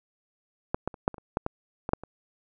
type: clicks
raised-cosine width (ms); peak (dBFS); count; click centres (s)
1; -11 / -14 / -28 / -8 / -25 / -30 / -11 / -14 / -16 / -7 / -26; 11; 0.745 / 0.876 / 0.942 / 1.079 / 1.143 / 1.182 / 1.371 / 1.464 / 1.891 / 1.934 / 2.036
effects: none